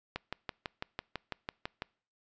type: click train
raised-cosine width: 0.3 ms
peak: -19 dBFS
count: 11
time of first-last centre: 0.16-1.821 s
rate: 6.02 Hz
effects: noise-tail reverb RT60 0.5 s tail -26 dB re dry + resampled to 16000 Hz